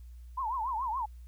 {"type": "tone with vibrato", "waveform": "sine", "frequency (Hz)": 963, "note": "B5", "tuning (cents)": -44, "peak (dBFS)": -30, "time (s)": [0.37, 1.06], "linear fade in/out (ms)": 10, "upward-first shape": "triangle", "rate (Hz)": 7, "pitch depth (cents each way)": 240, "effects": ["added 60 Hz sine -45 dBFS peak until 1.27 s", "white hiss -71 dBFS RMS until 1.27 s"]}